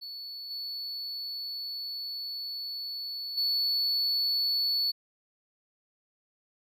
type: tone with level steps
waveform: triangle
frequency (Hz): 4435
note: C#8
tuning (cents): 0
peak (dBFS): -37 / -33 / -24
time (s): 0.01-4.92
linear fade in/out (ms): 20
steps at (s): 0.5 / 3.37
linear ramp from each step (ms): 10
effects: none